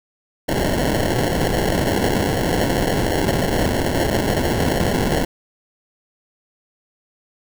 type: noise with sample-and-hold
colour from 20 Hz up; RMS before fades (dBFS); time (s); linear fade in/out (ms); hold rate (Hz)
blue; -19; 0.48-5.25; 10; 1225
effects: none